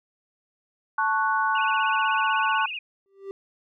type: chord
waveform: sine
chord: F# minor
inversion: first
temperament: equal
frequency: 880 / 1108.7 / 1480 Hz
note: A5 / C#6 / F#6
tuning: 0 / 0 / 0 cents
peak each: -25 dBFS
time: 0.98-2.66 s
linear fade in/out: 5 ms
type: tone with vibrato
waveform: sine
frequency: 2665 Hz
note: E7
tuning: 18 cents sharp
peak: -30 dBFS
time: 1.55-2.79 s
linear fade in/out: 5 ms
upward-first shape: sine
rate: 16 Hz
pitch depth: 140 cents each way
type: tone with exponential growth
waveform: triangle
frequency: 392 Hz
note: G4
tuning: in tune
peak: -27 dBFS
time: 3.06-3.31 s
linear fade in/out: 0 ms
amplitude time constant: 53 ms
effects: none